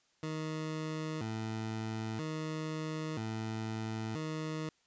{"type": "tone with vibrato", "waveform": "20% pulse", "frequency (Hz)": 131.7, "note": "C3", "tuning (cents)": 12, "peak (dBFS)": -31, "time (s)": [0.23, 4.69], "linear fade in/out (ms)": 2, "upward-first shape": "square", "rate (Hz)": 0.51, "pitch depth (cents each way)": 300, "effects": ["white hiss -72 dBFS RMS until 4.86 s", "resampled to 16000 Hz"]}